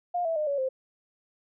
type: tone with pitch steps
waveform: sine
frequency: 707 / 655.9 / 608.4 / 564.4 / 523.6 Hz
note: F5 / E5 / D#5 / C#5 / C5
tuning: +21 / -9 / -39 / +31 / +1 cents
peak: -25 dBFS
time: 0.14-0.69 s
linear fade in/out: 10 ms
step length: 110 ms
effects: none